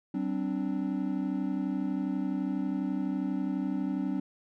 triangle chord, G suspended fourth, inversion none, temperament equal with one note detuned, 191.08 / 261.6 / 293.7 Hz, G3 / C4 / D4, -44 / 0 / 0 cents, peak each -31 dBFS, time 0.14-4.2 s, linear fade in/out 5 ms, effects none

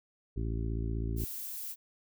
harmonic tone, 55.9 Hz, A1, 28 cents sharp, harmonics 1 / 2 / 3 / 4 / 5 / 6 / 7, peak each -33 / -36 / -45 / -44 / -44 / -45 / -46 dBFS, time 0.36-1.25 s, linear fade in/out 10 ms
violet noise, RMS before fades -40 dBFS, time 1.16-1.76 s, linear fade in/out 50 ms
effects none

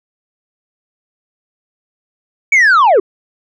sine linear sweep, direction down, 2300 to 349.2 Hz, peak -3 dBFS, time 2.52-3 s, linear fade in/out 5 ms, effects tanh soft clip ceiling -5 dBFS

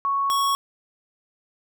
sine / square tone pair in turn, 1108.7 / 1108.7 Hz, C#6 / C#6, 0 / 0 cents, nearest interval unison, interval 0 cents, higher neither, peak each -20 / -20 dBFS, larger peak neither, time 0.05-0.3 / 0.3-0.55 s, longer neither, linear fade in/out 0 ms, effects none

